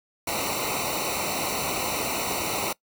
pink noise with comb filter, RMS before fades -28 dBFS, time 0.27-2.73 s, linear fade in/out 5 ms, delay 0.6 ms, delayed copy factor -1, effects noise-tail reverb RT60 0.1 s tail -22 dB re dry

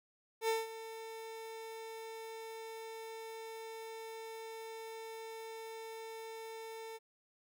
30% pulse tone with ADSR envelope, 448.1 Hz, A4, 32 cents sharp, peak -27 dBFS, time 0.41-6.99 s, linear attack 74 ms, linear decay 180 ms, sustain -15 dB, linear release 32 ms, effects none

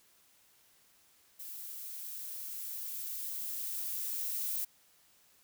violet noise with level ramp, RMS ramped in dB -45 to -35 dBFS, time 1.39-4.65 s, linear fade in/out 10 ms, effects white hiss -66 dBFS RMS until 5.43 s

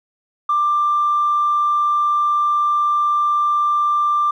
triangle tone with tanh clipping, 1184 Hz, D6, 14 cents sharp, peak -14 dBFS, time 0.49-4.31 s, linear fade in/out 5 ms, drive 4 dB, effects none

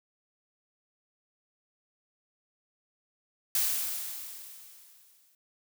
blue noise with exponential decay, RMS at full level -26 dBFS, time 3.55-5.35 s, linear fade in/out 2 ms, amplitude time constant 390 ms, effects none

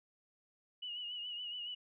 sine tone with vibrato, 2914 Hz, F#7, 27 cents flat, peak -40 dBFS, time 0.82-1.75 s, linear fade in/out 10 ms, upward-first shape sine, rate 7.1 Hz, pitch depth 47 cents each way, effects none

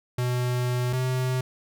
square tone pair in turn, 124 / 128.3 Hz, B2 / C3, +7 / -34 cents, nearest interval minor second, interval 59 cents, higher second, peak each -24 dBFS, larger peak neither, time 0.18-0.93 / 0.93-1.41 s, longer first, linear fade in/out 5 ms, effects none

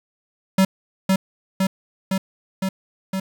square tone with echo, 190.9 Hz, G3, 46 cents flat, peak -13 dBFS, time 0.58-0.65 s, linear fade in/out 5 ms, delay 510 ms, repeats 5, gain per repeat -2 dB, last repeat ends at 3.2 s, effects 8-bit

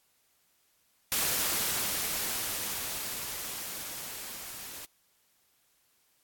white noise with level ramp, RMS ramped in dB -28 to -43 dBFS, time 1.12-4.85 s, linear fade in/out 0 ms, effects white hiss -70 dBFS RMS until 6.23 s + AAC 64 kbps

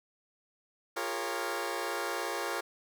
15% pulse chord, Bb minor seventh, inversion second, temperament equal with one note detuned, 349.2 / 406.5 / 466.2 / 554.4 Hz, F4 / Ab4 / Bb4 / Db5, 0 / -37 / 0 / 0 cents, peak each -32 dBFS, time 0.96-2.61 s, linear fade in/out 10 ms, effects none

